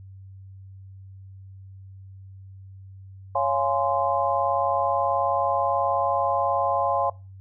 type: chord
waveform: sine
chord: Db major seventh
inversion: none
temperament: just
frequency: 554.4 / 693 / 831.5 / 1039.4 Hz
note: Db5 / F5 / Ab5 / C6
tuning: 0 / -14 / +2 / -12 cents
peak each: -26 dBFS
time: 3.35-7.1 s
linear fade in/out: 5 ms
effects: noise-tail reverb RT60 0.3 s tail -22 dB re dry + added 96 Hz sine -41 dBFS peak until 7.4 s